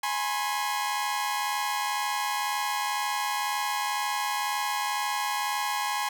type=tone cluster; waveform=sawtooth; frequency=833 / 985 / 1067 Hz; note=G#5 / B5 / C6; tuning=+5 / -5 / +34 cents; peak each=-26 / -30 / -28 dBFS; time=0.03-6.09 s; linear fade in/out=5 ms; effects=none

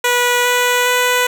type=tone with pitch steps; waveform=10% pulse; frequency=488.4 / 492.1 / 495.8 Hz; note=B4 / B4 / B4; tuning=-19 / -6 / +7 cents; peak=-4 dBFS; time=0.04-1.27 s; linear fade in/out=5 ms; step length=410 ms; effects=none

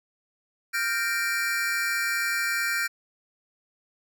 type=chord; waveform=square; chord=G minor seventh; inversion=third; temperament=equal with one note detuned; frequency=1396.9 / 1568 / 1843.2 / 2349 Hz; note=F6 / G6 / Bb6 / D7; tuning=0 / 0 / -20 / 0 cents; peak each=-31 dBFS; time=0.73-2.88 s; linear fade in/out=20 ms; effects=none

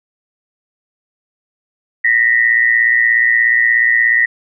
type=tone pair together; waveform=sine; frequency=1850.2 / 1967 Hz; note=A#6 / B6; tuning=-13 / -7 cents; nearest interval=minor second; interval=106 cents; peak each=-12 dBFS; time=2.04-4.26 s; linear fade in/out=10 ms; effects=none

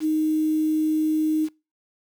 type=tone with quantisation; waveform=sine; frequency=311.1 Hz; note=D#4; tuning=in tune; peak=-19 dBFS; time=0-1.49 s; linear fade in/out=50 ms; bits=7; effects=noise-tail reverb RT60 0.3 s tail -26 dB re dry

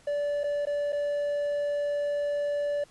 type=tone with dropouts; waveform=triangle; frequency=580 Hz; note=D5; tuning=22 cents flat; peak=-24 dBFS; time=0.07-2.84 s; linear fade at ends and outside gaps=5 ms; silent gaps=0.435-0.44 / 0.654-0.669 / 0.923-0.928 s; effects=pink hiss -58 dBFS RMS until 2.9 s + resampled to 24000 Hz

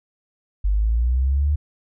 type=linear sweep; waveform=sine; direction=up; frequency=47.82 to 75.3 Hz; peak=-16 dBFS; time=0.64-1.56 s; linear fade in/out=10 ms; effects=none

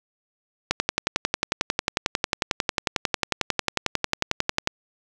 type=click train; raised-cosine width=0.2 ms; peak=-3 dBFS; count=45; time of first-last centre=0.71-4.674 s; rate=11.1 Hz; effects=none

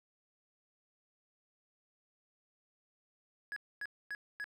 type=tone bursts; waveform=triangle; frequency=1675 Hz; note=G#6; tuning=14 cents sharp; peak=-36 dBFS; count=4; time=3.52-4.442 s; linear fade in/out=0 ms; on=43 ms; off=250 ms; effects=none

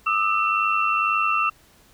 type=tone cluster; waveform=sine; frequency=1202 / 1304 / 2706 Hz; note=D6 / E6 / E7; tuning=+40 / -19 / +45 cents; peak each=-23 dBFS; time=0.06-1.5 s; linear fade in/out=10 ms; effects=pink hiss -55 dBFS RMS until 1.93 s

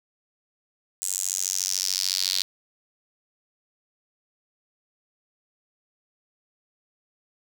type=tone with high-pass filter sweep; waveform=square; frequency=46.88 Hz; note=F#1; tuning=23 cents sharp; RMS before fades=-27 dBFS; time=1.02-2.42 s; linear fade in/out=0 ms; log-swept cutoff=7800 to 4200 Hz; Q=3.9; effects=none

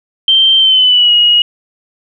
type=tone with pitch glide; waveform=sine; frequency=3136 to 2892 Hz; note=G7 to F#7; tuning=0 to -40 cents; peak=-5 dBFS; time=0.28-1.42 s; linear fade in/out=2 ms; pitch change=-140 cents; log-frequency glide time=0.58-1.13 s; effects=none

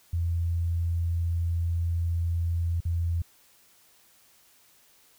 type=tone with dropouts; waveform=sine; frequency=84.7 Hz; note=E2; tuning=48 cents sharp; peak=-24 dBFS; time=0.13-3.22 s; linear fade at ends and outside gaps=5 ms; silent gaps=2.805-2.852 s; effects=white hiss -60 dBFS RMS until 5.18 s

